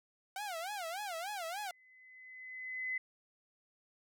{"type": "tone with vibrato", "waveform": "sawtooth", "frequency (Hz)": 740, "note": "F#5", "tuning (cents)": 0, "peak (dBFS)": -35, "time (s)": [0.36, 1.71], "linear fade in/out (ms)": 2, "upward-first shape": "sine", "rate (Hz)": 3.4, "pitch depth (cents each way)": 230}
{"type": "tone with exponential growth", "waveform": "sine", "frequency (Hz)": 2027, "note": "B6", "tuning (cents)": 45, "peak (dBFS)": -33, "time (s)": [1.37, 2.98], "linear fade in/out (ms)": 5, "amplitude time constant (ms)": 350}
{"effects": []}